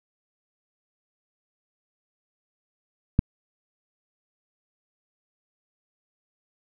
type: click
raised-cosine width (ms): 5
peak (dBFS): -5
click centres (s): 3.191
effects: none